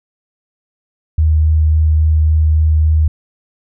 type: tone with vibrato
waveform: sine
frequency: 78 Hz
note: D#2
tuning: 5 cents sharp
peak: -8 dBFS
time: 1.18-3.08 s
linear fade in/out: 5 ms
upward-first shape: sine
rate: 3.6 Hz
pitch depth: 9 cents each way
effects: none

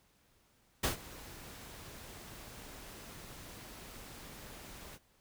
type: noise with ADSR envelope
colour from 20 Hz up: pink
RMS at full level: -30 dBFS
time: 0.83-4.99 s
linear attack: 11 ms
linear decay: 120 ms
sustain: -20 dB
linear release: 48 ms
effects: pink hiss -70 dBFS RMS until 5.2 s

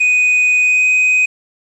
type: tone with pitch glide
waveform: triangle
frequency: 2489 to 2505 Hz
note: D#7 to D#7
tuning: 0 to +11 cents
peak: -8 dBFS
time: 0-1.26 s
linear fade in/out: 10 ms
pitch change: +11 cents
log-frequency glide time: 0.61-0.86 s
effects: resampled to 24000 Hz + 7-bit

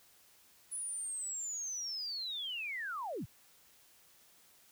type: linear sweep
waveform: sine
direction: down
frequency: 10080 to 61 Hz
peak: -37 dBFS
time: 0.71-3.26 s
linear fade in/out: 20 ms
effects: white hiss -64 dBFS RMS until 4.71 s

